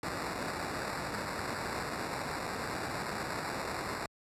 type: noise with sample-and-hold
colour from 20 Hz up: blue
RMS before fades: -37 dBFS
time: 0.03-4.06 s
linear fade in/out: 2 ms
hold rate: 3150 Hz
effects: high-pass 60 Hz 12 dB/octave + low-pass 11000 Hz 12 dB/octave